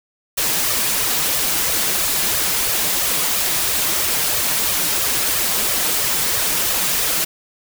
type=noise with flanger; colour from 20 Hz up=white; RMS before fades=-19 dBFS; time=0.37-7.25 s; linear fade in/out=10 ms; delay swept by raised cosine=1.6 to 6.6 ms; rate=3 Hz; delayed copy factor=+0.65; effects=none